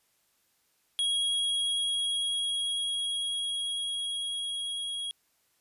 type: tone with level ramp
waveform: square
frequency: 3303 Hz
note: G#7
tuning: 10 cents flat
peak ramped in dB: -26 to -33 dBFS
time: 0.99-5.11 s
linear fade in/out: 0 ms
effects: white hiss -71 dBFS RMS until 5.6 s + resampled to 32000 Hz